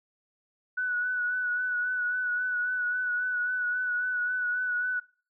sine tone with vibrato, 1480 Hz, F#6, in tune, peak -26 dBFS, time 0.77-5 s, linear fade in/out 10 ms, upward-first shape sine, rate 3.7 Hz, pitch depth 27 cents each way, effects noise-tail reverb RT60 0.4 s tail -23 dB re dry

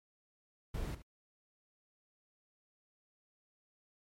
brown noise with echo, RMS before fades -38 dBFS, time 0.74-0.95 s, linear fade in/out 5 ms, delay 71 ms, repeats 1, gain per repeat -13 dB, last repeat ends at 1.021 s, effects MP3 64 kbps

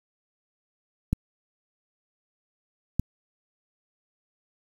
clicks, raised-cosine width 5 ms, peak -10 dBFS, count 2, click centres 1.13 / 2.996 s, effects 7-bit

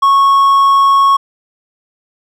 triangle tone, 1102 Hz, C#6, 11 cents flat, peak -4 dBFS, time 0.02-1.17 s, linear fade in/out 10 ms, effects none

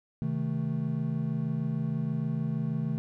triangle chord, A diminished, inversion first, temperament just, 132 / 158.4 / 220 Hz, C3 / Eb3 / A3, +16 / +31 / 0 cents, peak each -31 / -29 / -31 dBFS, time 0.22-2.98 s, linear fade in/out 0 ms, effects none

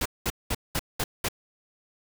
pink noise bursts, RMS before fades -27 dBFS, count 6, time 0.01-1.286 s, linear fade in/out 5 ms, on 46 ms, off 200 ms, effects none

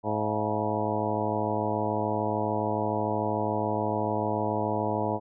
harmonic tone with a mistuned harmonic, 106.9 Hz, A2, 49 cents flat, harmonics 1 / 2 / 3 / 4 / 5 / 6 / 7 / 8 / 9, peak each -34 / -34 / -34 / -34 / -34 / -34 / -34 / -34 / -34 dBFS, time 0.03-5.2 s, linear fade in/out 50 ms, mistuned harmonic 7, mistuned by -81 cents, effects none

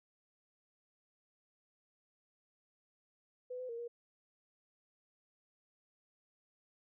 sine tone with pitch steps, 500 / 507 / 465.1 / 474.1 Hz, B4 / B4 / A#4 / A#4, +21 / +45 / -4 / +29 cents, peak -40 dBFS, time 3.5-3.88 s, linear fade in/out 10 ms, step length 95 ms, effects none

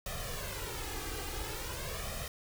pink noise with flanger, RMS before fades -39 dBFS, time 0.06-2.28 s, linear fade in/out 2 ms, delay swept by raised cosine 1.6 to 2.5 ms, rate 0.46 Hz, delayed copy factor +0.8, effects none

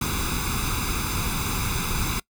pink noise with comb filter, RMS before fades -26 dBFS, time 0.01-2.2 s, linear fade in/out 5 ms, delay 0.81 ms, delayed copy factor +0.8, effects noise-tail reverb RT60 0.1 s tail -22 dB re dry

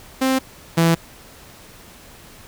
sawtooth tone pair in turn, 263 / 166.15 Hz, C4 / E3, +9 / +14 cents, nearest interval minor sixth, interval 795 cents, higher first, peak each -12 / -9 dBFS, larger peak second, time 0.21-0.39 / 0.77-0.95 s, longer neither, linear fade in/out 10 ms, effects pink hiss -44 dBFS RMS until 2.47 s

